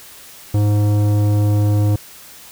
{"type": "tone with tanh clipping", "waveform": "sine", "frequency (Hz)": 103.83, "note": "G#2", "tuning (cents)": 0, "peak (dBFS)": -14, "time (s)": [0.54, 1.96], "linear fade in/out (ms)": 5, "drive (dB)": 14, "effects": ["white hiss -40 dBFS RMS until 2.51 s"]}